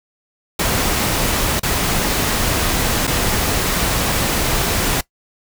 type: noise with dropouts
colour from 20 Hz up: pink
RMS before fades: -18 dBFS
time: 0.59-5.01 s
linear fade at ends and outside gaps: 5 ms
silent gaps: 1.597-1.631 / 3.07-3.075 s
effects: noise-tail reverb RT60 0.1 s tail -20 dB re dry